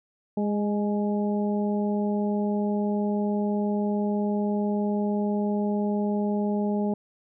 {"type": "harmonic tone with a mistuned harmonic", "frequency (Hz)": 206.1, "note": "G#3", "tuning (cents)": -13, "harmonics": [1, 2, 3, 4], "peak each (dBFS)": [-24, -30, -34, -36], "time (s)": [0.37, 6.94], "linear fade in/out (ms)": 5, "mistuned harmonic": 4, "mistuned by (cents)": 26, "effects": []}